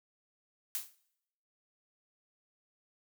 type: noise with exponential decay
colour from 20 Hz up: blue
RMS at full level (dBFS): -32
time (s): 0.75-0.95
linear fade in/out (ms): 0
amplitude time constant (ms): 42
effects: noise-tail reverb RT60 0.8 s tail -21 dB re dry